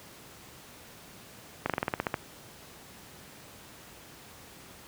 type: slowing click train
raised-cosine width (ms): 0.5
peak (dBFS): -12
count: 10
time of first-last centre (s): 1.66-2.142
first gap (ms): 37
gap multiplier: 1.09
effects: pink hiss -50 dBFS RMS until 4.87 s + high-pass 80 Hz 12 dB/octave